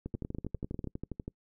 two click trains, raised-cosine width 3 ms, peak -23 / -24 dBFS, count 8 / 16, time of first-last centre 0.15-0.843 / 0.06-1.28 s, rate 10.1 / 12.3 Hz, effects noise-tail reverb RT60 0.1 s tail -26 dB re dry

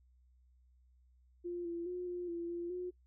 sine tone with pitch steps, 349.9 / 340.6 / 359.1 / 354.2 / 340.9 / 344.8 / 360.4 Hz, F4 / F4 / F4 / F4 / F4 / F4 / F#4, +3 / -43 / +48 / +24 / -42 / -22 / -45 cents, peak -37 dBFS, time 1.44-2.91 s, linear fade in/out 20 ms, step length 210 ms, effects noise-tail reverb RT60 0.1 s tail -22 dB re dry + added 62 Hz sine -64 dBFS peak until 3.06 s

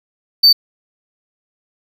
triangle tone, 4571 Hz, D8, 48 cents flat, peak -4 dBFS, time 0.43-0.53 s, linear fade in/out 10 ms, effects none

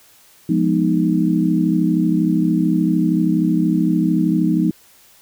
sine chord, F half-diminished seventh, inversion none, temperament equal, 174.61 / 207.7 / 246.9 / 311.1 Hz, F3 / Ab3 / Cb4 / Eb4, 0 / 0 / 0 / 0 cents, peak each -18 / -21 / -21 / -18 dBFS, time 0.49-4.71 s, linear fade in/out 5 ms, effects white hiss -50 dBFS RMS until 5.21 s

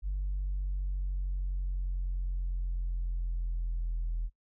sine exponential sweep, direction down, 48.51 to 41.2 Hz, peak -28 dBFS, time 0.02-4.3 s, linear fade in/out 50 ms, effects noise-tail reverb RT60 0.1 s tail -22 dB re dry + tanh soft clip ceiling -27 dBFS

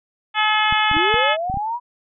harmonic tone, 428.2 Hz, A4, 47 cents flat, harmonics 2 / 3 / 4 / 5 / 6 / 7 / 8, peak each -20 / -22 / -23 / -24 / -25 / -25 / -26 dBFS, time 0.34-1.37 s, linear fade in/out 50 ms
clicks, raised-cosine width 5 ms, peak -17 dBFS, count 7, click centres 0.725 / 0.914 / 0.967 / 1.142 / 1.499 / 1.542 / 1.572 s
sine linear sweep, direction up, 277.2 to 988 Hz, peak -21 dBFS, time 0.92-1.8 s, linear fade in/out 50 ms
effects none

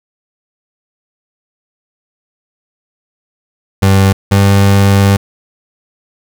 30% pulse tone pair in turn, 97.1 / 99.08 Hz, G2 / G2, -16 / +19 cents, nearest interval unison, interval 35 cents, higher second, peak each -3 dBFS, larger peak neither, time 3.82-4.13 / 4.31-5.17 s, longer second, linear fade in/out 10 ms, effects none

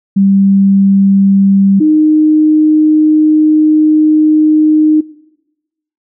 sine tone pair in turn, 196 / 308.2 Hz, G3 / D#4, 0 / -16 cents, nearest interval minor sixth, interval 784 cents, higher second, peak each -5 dBFS, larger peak neither, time 0.16-1.8 / 1.8-5.01 s, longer second, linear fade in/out 10 ms, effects noise-tail reverb RT60 1.0 s tail -20 dB re dry

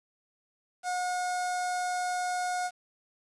sawtooth tone with notch filter, 723 Hz, F#5, 40 cents flat, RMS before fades -31 dBFS, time 0.83-2.71 s, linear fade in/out 50 ms, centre 2900 Hz, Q 0.91, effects resampled to 22050 Hz + 9-bit

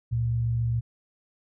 sine tone pair together, 69.3 / 116.62 Hz, C#2 / A#2, 0 / +1 cents, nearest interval major sixth, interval 901 cents, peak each -34 / -23 dBFS, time 0.11-0.81 s, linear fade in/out 20 ms, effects none

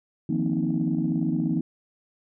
sine tone cluster, 157.6 / 174.7 / 232.2 / 261.1 / 314.2 Hz, D#3 / F3 / A#3 / C4 / D#4, +23 / +1 / -7 / -3 / +17 cents, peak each -28 dBFS, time 0.29-1.61 s, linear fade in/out 5 ms, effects tanh soft clip ceiling -14 dBFS

